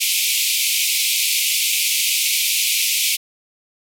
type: band-pass noise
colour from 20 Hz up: pink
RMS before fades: -19 dBFS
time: 0-3.17 s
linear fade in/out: 20 ms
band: 2200 to 16000 Hz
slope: 96 dB/octave
effects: none